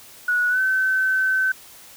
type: tone with pitch glide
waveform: sine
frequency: 1464 to 1530.6 Hz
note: F#6 to G6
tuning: -19 to -42 cents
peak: -17 dBFS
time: 0.28-1.52 s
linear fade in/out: 5 ms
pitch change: +77 cents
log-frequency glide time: 0.49-0.6 s
effects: white hiss -45 dBFS RMS until 1.96 s